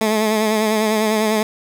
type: tone with vibrato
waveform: 15% pulse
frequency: 216.3 Hz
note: A3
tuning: 29 cents flat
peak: -9 dBFS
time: 0.01-1.43 s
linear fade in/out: 2 ms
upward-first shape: sine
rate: 10 Hz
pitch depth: 39 cents each way
effects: none